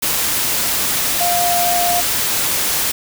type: tone in noise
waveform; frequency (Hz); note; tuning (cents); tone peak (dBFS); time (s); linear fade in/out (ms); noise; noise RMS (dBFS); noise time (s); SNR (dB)
sine; 702; F5; +9; -16; 1.2-2.01; 10; white; -18; 0.02-2.92; -1
effects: none